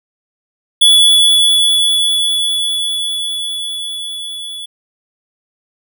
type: tone with level ramp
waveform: square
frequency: 3421 Hz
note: A7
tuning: 49 cents flat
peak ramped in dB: -5 to -25 dBFS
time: 0.81-4.66 s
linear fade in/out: 10 ms
effects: none